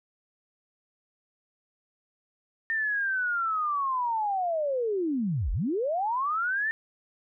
sine linear two-way sweep, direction down then up, 1817 to 35.66 to 1817 Hz, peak -25 dBFS, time 2.7-6.71 s, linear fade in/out 0 ms, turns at 5.52 s, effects none

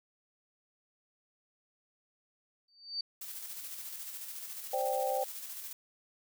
sine tone with exponential growth, 4601 Hz, D8, 36 cents flat, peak -30 dBFS, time 2.68-3.01 s, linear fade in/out 5 ms, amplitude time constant 70 ms
blue noise with tremolo, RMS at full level -42 dBFS, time 3.21-5.73 s, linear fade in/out 5 ms, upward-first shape square, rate 14 Hz, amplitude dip 35%
sine chord, C suspended second, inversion none, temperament equal, 523.3 / 587.3 / 784 Hz, C5 / D5 / G5, 0 / 0 / 0 cents, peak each -33 / -37 / -33 dBFS, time 4.73-5.24 s, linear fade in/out 5 ms
effects none

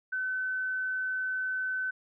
sine tone, 1518 Hz, F#6, 44 cents sharp, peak -29 dBFS, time 0.12-1.91 s, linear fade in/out 10 ms, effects none

